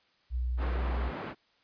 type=tone; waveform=sine; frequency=61.4 Hz; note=B1; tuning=9 cents flat; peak=-28 dBFS; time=0.3-1.12 s; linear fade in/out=50 ms
type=band-pass noise; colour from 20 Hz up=pink; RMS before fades=-39 dBFS; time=0.57-1.35 s; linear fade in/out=50 ms; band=160 to 1700 Hz; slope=12 dB/octave
effects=white hiss -68 dBFS RMS until 1.63 s + resampled to 11025 Hz